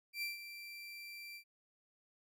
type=tone with ADSR envelope; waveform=30% pulse; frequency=2352 Hz; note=D7; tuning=2 cents sharp; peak=-34 dBFS; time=0.13-1.44 s; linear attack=91 ms; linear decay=150 ms; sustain=-11 dB; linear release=82 ms; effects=none